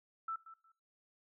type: tone with echo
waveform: sine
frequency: 1325 Hz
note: E6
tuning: 9 cents sharp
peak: -36 dBFS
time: 0.28-0.36 s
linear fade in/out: 5 ms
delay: 180 ms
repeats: 2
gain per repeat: -14 dB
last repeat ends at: 0.72 s
effects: noise-tail reverb RT60 0.3 s tail -19 dB re dry